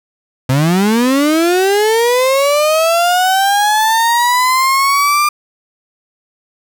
35% pulse linear sweep, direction up, 124.9 to 1200 Hz, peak -8 dBFS, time 0.49-5.29 s, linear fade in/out 5 ms, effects none

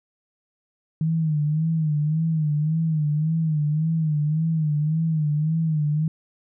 sine tone with vibrato, 155.56 Hz, D#3, in tune, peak -19 dBFS, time 1.01-6.08 s, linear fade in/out 2 ms, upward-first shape sine, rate 1.8 Hz, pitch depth 84 cents each way, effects none

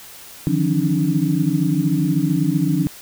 sine tone cluster, 150.2 / 163.1 / 178.9 / 275.1 / 302.8 Hz, D3 / E3 / F3 / C#4 / D#4, +39 / -18 / +42 / -13 / -47 cents, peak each -22 dBFS, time 0.47-2.87 s, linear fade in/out 0 ms, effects white hiss -40 dBFS RMS until 3.01 s

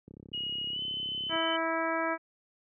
click train, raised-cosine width 3 ms, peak -34 dBFS, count 44, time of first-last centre 0.08-1.356 s, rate 33.7 Hz
sine tone with pitch glide, 2888 to 3039 Hz, F#7 to F#7, -43 to +46 cents, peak -32 dBFS, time 0.33-1.57 s, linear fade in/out 10 ms, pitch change +89 cents, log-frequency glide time 0.71-0.81 s
harmonic tone, 326.8 Hz, E4, 15 cents flat, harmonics 1 / 2 / 3 / 4 / 5 / 6 / 7, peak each -35 / -33 / -35 / -35 / -36 / -41 / -40 dBFS, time 1.29-2.18 s, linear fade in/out 50 ms
effects high-pass 100 Hz 12 dB/octave

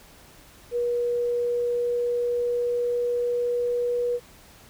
sine tone with pitch glide, 480.9 to 484.2 Hz, B4 to B4, -46 to -34 cents, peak -22 dBFS, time 0.71-4.2 s, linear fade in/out 50 ms, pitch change +12 cents, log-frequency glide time 1.07-3.99 s, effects pink hiss -51 dBFS RMS until 4.69 s

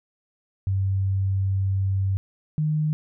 sine tone pair in turn, 96.6 / 153.34 Hz, G2 / D#3, -25 / -25 cents, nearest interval minor sixth, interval 800 cents, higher second, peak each -20 dBFS, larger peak neither, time 0.67-2.17 / 2.58-2.93 s, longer first, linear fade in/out 0 ms, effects none

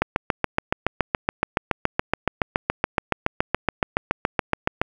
click train, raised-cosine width 0.5 ms, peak -3 dBFS, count 35, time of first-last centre 0.02-4.815 s, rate 7.09 Hz, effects 7-bit

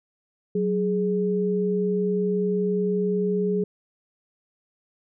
sine tone pair together, 185.9 / 417.3 Hz, F#3 / G#4, +8 / +8 cents, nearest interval octave + major second, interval 1400 cents, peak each -24 / -23 dBFS, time 0.55-3.64 s, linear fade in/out 5 ms, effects none

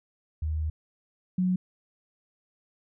sine tone pair in turn, 77.78 / 183.24 Hz, D#2 / F#3, 0 / -17 cents, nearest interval octave + minor third, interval 1483 cents, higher second, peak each -26 / -22 dBFS, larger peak second, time 0.42-0.7 / 1.38-1.56 s, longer first, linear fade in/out 5 ms, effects none

